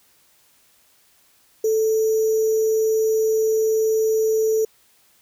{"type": "tone with sample-and-hold", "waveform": "sine", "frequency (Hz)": 439.5, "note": "A4", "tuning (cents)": -2, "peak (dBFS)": -16, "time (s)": [1.64, 4.65], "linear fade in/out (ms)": 5, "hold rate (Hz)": 6300, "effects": ["white hiss -58 dBFS RMS until 5.21 s"]}